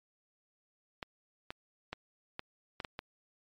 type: clicks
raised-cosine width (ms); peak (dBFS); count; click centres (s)
0.3; -22; 7; 1.028 / 1.505 / 1.93 / 2.394 / 2.802 / 2.848 / 2.991
effects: MP3 64 kbps